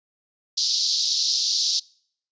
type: band-pass noise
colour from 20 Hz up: pink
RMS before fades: -23 dBFS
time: 0.57-1.8 s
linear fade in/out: 10 ms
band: 4000 to 5700 Hz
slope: 48 dB/octave
effects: noise-tail reverb RT60 0.6 s tail -25 dB re dry + resampled to 16000 Hz